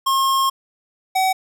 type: tone pair in turn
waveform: square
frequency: 1075 / 757.1 Hz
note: C6 / F#5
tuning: +47 / +40 cents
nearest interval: tritone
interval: 607 cents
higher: first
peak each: -16 / -16 dBFS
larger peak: neither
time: 0.06-0.5 / 1.15-1.33 s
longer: first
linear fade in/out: 10 ms
effects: none